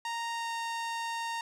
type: tone with pitch glide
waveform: sawtooth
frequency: 929 to 923.6 Hz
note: A#5 to A#5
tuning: -6 to -16 cents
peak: -29 dBFS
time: 0.05-1.41 s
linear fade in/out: 2 ms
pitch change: -10 cents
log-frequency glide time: 0.33-0.5 s
effects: low-pass 8000 Hz 12 dB/octave + 11-bit